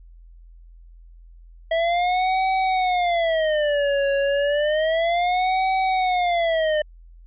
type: tone with vibrato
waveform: square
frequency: 650 Hz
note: E5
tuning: 24 cents flat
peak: -19 dBFS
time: 1.71-6.82 s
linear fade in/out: 5 ms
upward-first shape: sine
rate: 0.31 Hz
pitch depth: 270 cents each way
effects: added 42 Hz sine -43 dBFS peak until 7.26 s + resampled to 8000 Hz